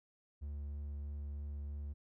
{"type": "tone with vibrato", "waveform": "triangle", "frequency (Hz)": 72.3, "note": "D2", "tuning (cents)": -27, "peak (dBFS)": -38, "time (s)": [0.41, 1.94], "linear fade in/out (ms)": 20, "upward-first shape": "triangle", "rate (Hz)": 3.1, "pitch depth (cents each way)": 12, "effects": []}